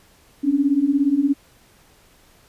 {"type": "beating tone pair", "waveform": "sine", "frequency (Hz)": [269.9, 286.9], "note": ["C#4", "D4"], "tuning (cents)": [-46, -40], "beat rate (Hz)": 17, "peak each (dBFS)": [-20, -17], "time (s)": [0.43, 1.34], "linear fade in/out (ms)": 20, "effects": ["pink hiss -54 dBFS RMS until 2.48 s", "resampled to 32000 Hz"]}